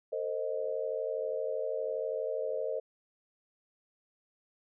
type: chord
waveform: sine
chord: A diminished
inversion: none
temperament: equal with one note detuned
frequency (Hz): 450.8 / 523.3 / 622.3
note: A4 / C5 / Eb5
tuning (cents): +42 / 0 / 0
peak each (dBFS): -36 / -35 / -36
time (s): 0.12-2.8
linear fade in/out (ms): 10
effects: none